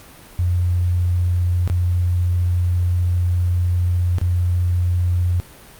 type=tone with dropouts; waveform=sine; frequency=88.5 Hz; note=F2; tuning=23 cents sharp; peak=-15 dBFS; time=0.39-5.4 s; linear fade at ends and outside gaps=0 ms; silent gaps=1.676-1.699 / 4.184-4.214 s; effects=pink hiss -43 dBFS RMS until 5.79 s + Opus 48 kbps

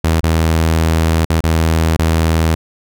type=tone with dropouts; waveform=sawtooth; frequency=81 Hz; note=E2; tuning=30 cents flat; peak=-7 dBFS; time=0.04-2.55 s; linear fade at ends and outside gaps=5 ms; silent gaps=0.207-0.232 / 1.251-1.3 / 1.407-1.438 / 1.966-1.991 s; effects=none

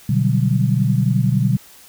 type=chord; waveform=sine; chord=G major seventh; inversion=first; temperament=equal; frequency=123.47 / 146.83 / 185 / 196 Hz; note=B2 / D3 / F#3 / G3; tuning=0 / 0 / 0 / 0 cents; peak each=-17 / -19 / -21 / -22 dBFS; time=0.09-1.57 s; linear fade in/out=5 ms; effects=white hiss -45 dBFS RMS until 1.88 s

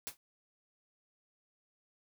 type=noise with exponential decay; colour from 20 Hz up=white; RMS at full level=-36 dBFS; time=0.07-0.17 s; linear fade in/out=0 ms; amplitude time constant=21 ms; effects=none

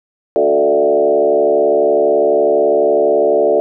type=tone with frequency modulation; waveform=sine; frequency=513 Hz; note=C5; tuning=34 cents flat; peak=-9 dBFS; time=0.36-3.6 s; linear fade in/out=0 ms; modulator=72 Hz; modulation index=2.2; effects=none

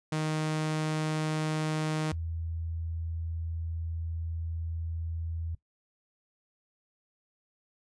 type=tone pair in turn; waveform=sawtooth / sine; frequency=155.56 / 82.41 Hz; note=D#3 / E2; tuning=0 / 0 cents; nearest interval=major seventh; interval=1100 cents; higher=first; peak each=-24 / -32 dBFS; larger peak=first; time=0.12-2.12 / 2.12-5.55 s; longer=second; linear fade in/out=5 ms; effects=noise-tail reverb RT60 0.1 s tail -18 dB re dry + resampled to 22050 Hz

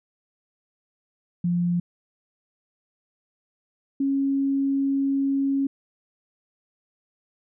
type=tone pair in turn; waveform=sine; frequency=174.61 / 274.6 Hz; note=F3 / C#4; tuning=0 / -16 cents; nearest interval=minor sixth; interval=784 cents; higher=second; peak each=-20 dBFS; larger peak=neither; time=1.44-1.8 / 4-5.67 s; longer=second; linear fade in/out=5 ms; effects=none

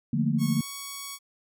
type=chord; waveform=sine; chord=Bb major seventh; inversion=first; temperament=equal; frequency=146.83 / 174.61 / 220 / 233.1 Hz; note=D3 / F3 / A3 / Bb3; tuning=0 / 0 / 0 / 0 cents; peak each=-27 / -30 / -28 / -27 dBFS; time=0.13-0.61 s; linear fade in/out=5 ms
type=tone with pitch glide; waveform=5% pulse; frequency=1101 to 1117 Hz; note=C#6 to C#6; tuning=-12 to +13 cents; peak=-24 dBFS; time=0.38-1.19 s; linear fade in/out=50 ms; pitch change=+25 cents; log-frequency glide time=0.51-0.67 s
effects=none

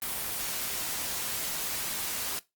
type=noise; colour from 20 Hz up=white; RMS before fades=-33 dBFS; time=0.02-2.39 s; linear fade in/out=0 ms; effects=noise-tail reverb RT60 0.2 s tail -20 dB re dry + Opus 32 kbps

